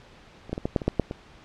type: clicks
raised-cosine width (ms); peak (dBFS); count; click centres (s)
2; -26 / -14 / -17 / -12 / -8 / -19 / -8 / -7 / -18; 9; 0.495 / 0.53 / 0.579 / 0.655 / 0.762 / 0.818 / 0.88 / 0.997 / 1.111
effects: pink hiss -51 dBFS RMS until 1.44 s + low-pass 4000 Hz 12 dB/octave